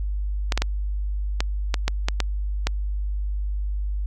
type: clicks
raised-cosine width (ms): 0.2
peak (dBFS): -5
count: 9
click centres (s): 0.522 / 0.576 / 0.62 / 1.405 / 1.742 / 1.88 / 2.085 / 2.203 / 2.67
effects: added 50 Hz sine -23 dBFS peak until 4.06 s